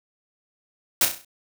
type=noise with echo; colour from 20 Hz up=white; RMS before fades=-18 dBFS; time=1.01-1.05 s; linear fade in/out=2 ms; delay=33 ms; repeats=6; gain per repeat=-6 dB; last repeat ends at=1.248 s; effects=none